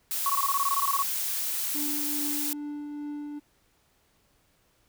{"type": "noise", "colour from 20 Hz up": "blue", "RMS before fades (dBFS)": -30, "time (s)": [0.11, 2.53], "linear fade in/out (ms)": 0}
{"type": "tone bursts", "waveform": "sine", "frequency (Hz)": 1108.7, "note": "C#6", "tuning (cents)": 0, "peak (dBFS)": -23, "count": 14, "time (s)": [0.26, 1.024], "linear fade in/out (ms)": 2, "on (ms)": 36, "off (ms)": 20}
{"type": "tone with tremolo", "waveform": "triangle", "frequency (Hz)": 293.7, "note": "D4", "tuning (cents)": 0, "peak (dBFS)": -30, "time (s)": [1.74, 3.4], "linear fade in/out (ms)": 20, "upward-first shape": "triangle", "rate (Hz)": 2.4, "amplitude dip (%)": 30}
{"effects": ["pink hiss -67 dBFS RMS until 4.88 s"]}